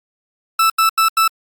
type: tone bursts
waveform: 40% pulse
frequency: 1318.5 Hz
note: E6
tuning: in tune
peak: -10 dBFS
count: 4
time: 0.59-1.279 s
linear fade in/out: 5 ms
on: 110 ms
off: 83 ms
effects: Opus 48 kbps